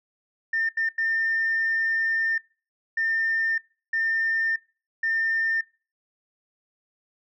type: tone bursts at uneven times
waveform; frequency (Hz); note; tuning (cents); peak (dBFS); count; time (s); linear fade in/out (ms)
sine; 1805; A6; +44; -21; 6; 0.53-0.69 / 0.77-0.89 / 0.98-2.38 / 2.97-3.58 / 3.93-4.56 / 5.03-5.61; 5
effects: noise-tail reverb RT60 0.4 s tail -25 dB re dry + tanh soft clip ceiling -17 dBFS